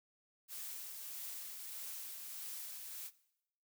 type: noise with tremolo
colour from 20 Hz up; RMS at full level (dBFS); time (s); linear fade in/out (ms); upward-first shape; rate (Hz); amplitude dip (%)
blue; -45; 0.48-3.11; 50; triangle; 1.6; 35
effects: noise-tail reverb RT60 0.8 s tail -19 dB re dry